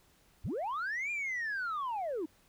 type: linear two-way sweep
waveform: sine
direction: up then down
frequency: 46.25 to 2435 to 286.1 Hz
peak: -31 dBFS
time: 0.44-2.26 s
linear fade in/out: 10 ms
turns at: 1.11 s
effects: tanh soft clip ceiling -31 dBFS + pink hiss -66 dBFS RMS until 2.48 s